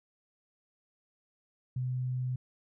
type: tone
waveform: sine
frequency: 126.9 Hz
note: B2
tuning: 47 cents sharp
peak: -30 dBFS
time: 1.76-2.36 s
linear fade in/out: 5 ms
effects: none